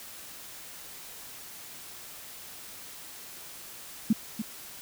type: tone with echo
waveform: sine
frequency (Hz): 220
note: A3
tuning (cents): 0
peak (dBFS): -18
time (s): 4.1-4.13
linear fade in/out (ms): 5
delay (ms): 290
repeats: 1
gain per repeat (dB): -10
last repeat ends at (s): 4.42
effects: white hiss -45 dBFS RMS until 4.81 s